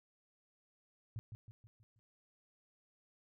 sine tone with echo, 110.5 Hz, A2, 8 cents sharp, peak -39 dBFS, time 1.16-1.19 s, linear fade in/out 0 ms, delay 160 ms, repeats 5, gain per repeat -6 dB, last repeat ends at 1.99 s, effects none

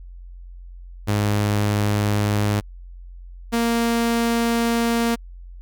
sawtooth tone pair in turn, 103.7 / 232.8 Hz, G#2 / A#3, -2 / -2 cents, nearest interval octave + major second, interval 1400 cents, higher second, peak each -14 dBFS, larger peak neither, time 1.07-2.61 / 3.52-5.16 s, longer second, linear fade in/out 20 ms, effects added 44 Hz sine -36 dBFS peak until 5.61 s

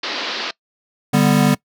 white band-pass noise, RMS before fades -25 dBFS, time 0.03-0.51 s, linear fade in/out 5 ms, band 230 to 4900 Hz, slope 48 dB/octave
square chord, G major, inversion second, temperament equal with one note detuned, 146.83 / 196.91 / 246.9 Hz, D3 / G3 / B3, 0 / +8 / 0 cents, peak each -17 dBFS, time 1.13-1.55 s, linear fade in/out 10 ms
effects noise-tail reverb RT60 0.1 s tail -22 dB re dry

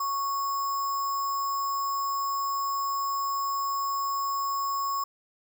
sine tone with sample-and-hold, 1108.7 Hz, C#6, in tune, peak -26 dBFS, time 0-5.04 s, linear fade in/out 5 ms, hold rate 6300 Hz, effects none

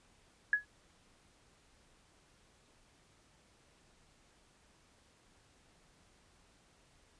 sine tone with exponential decay, 1683 Hz, G#6, 23 cents sharp, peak -22 dBFS, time 0.53-0.65 s, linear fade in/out 2 ms, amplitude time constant 25 ms, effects pink hiss -67 dBFS RMS until 7.19 s + resampled to 22050 Hz

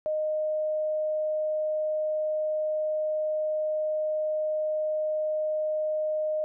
sine tone, 617 Hz, D#5, 15 cents flat, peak -25 dBFS, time 0.06-6.44 s, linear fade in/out 0 ms, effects none

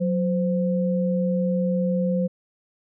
sine tone pair together, 183 / 517.6 Hz, F#3 / C5, -19 / -19 cents, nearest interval octave + tritone, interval 1800 cents, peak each -21 / -25 dBFS, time 0-2.28 s, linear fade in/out 20 ms, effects none

